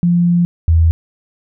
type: tone pair in turn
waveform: sine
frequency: 173.7 / 81.98 Hz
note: F3 / E2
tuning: -9 / -9 cents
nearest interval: octave + minor second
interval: 1300 cents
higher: first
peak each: -9 / -7 dBFS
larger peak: second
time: 0.03-0.45 / 0.68-0.91 s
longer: first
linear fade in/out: 0 ms
effects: none